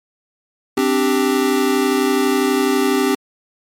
square chord, C suspended second, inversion none, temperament equal, 261.6 / 293.7 / 392 Hz, C4 / D4 / G4, 0 / 0 / 0 cents, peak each -19 / -21 / -18 dBFS, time 0.77-3.15 s, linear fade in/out 5 ms, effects MP3 64 kbps

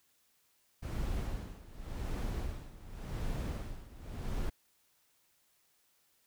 brown noise with tremolo, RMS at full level -35 dBFS, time 0.82-4.5 s, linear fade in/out 10 ms, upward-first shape sine, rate 0.89 Hz, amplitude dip 85%, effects white hiss -72 dBFS RMS until 6.26 s

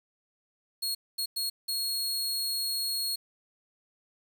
sawtooth tone bursts at uneven times, 4309 Hz, C#8, 50 cents flat, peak -26 dBFS, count 4, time 0.82-0.95 / 1.18-1.26 / 1.36-1.5 / 1.68-3.16 s, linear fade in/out 10 ms, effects 9-bit

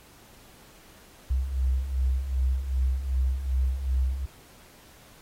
sine beating tone pair, 63 / 65.6 Hz, B1 / C2, +35 / +5 cents, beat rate 2.6 Hz, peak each -30 / -24 dBFS, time 1.3-4.26 s, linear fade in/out 10 ms, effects pink hiss -54 dBFS RMS until 5.21 s + AAC 48 kbps

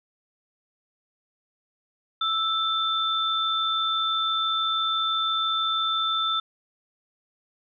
sine tone pair together, 1323 / 3547 Hz, E6 / A7, +6 / +13 cents, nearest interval octave + perfect fourth, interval 1707 cents, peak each -25 / -25 dBFS, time 2.21-6.4 s, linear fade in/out 5 ms, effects none

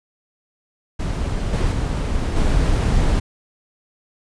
brown noise with level steps, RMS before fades -22 / -18 / -21 / -17 dBFS, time 0.99-3.2 s, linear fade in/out 10 ms, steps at 1.53 / 1.72 / 2.36 s, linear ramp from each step 2 ms, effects resampled to 22050 Hz

